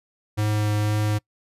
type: tone with vibrato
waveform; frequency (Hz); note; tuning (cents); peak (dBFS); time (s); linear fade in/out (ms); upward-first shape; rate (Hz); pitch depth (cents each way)
square; 105.6; G#2; +29; -21; 0.37-1.19; 20; triangle; 2; 11
effects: noise-tail reverb RT60 0.1 s tail -24 dB re dry + resampled to 32000 Hz